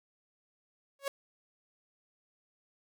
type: tone with exponential growth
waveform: sawtooth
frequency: 554.4 Hz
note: C#5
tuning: in tune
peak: -24 dBFS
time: 0.99-1.08 s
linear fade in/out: 2 ms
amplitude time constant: 18 ms
effects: none